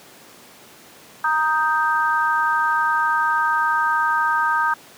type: chord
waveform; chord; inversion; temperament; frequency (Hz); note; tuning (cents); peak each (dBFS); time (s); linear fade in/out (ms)
sine; Eb major; second; equal; 932.3 / 1244.5 / 1568; Bb5 / Eb6 / G6; 0 / 0 / 0; -21; 1.24-4.74; 5
effects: pink hiss -45 dBFS RMS until 4.97 s + high-pass 200 Hz 12 dB/octave